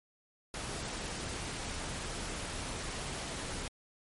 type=noise; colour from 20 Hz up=pink; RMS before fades=-39 dBFS; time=0.54-3.68 s; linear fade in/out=2 ms; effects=MP3 48 kbps